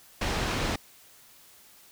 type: low-pass noise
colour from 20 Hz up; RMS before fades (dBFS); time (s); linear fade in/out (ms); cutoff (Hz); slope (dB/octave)
pink; -29; 0.21-0.76; 5; 5200; 12
effects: white hiss -55 dBFS RMS until 1.91 s